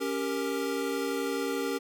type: chord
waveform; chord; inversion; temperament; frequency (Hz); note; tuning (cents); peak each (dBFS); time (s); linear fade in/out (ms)
square; G diminished; second; equal with one note detuned; 277.2 / 394.7 / 466.2; Db4 / G4 / Bb4; 0 / +12 / 0; -34; 0-1.79; 20
effects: none